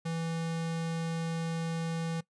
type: tone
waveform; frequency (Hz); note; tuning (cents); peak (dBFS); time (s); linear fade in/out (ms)
square; 164.81; E3; 0; -32; 0.05-2.21; 10
effects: noise-tail reverb RT60 0.1 s tail -20 dB re dry + resampled to 22050 Hz